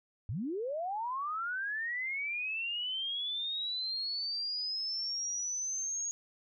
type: linear sweep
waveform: sine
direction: up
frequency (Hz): 85.2 to 6645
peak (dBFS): -33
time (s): 0.29-6.11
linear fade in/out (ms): 0
effects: none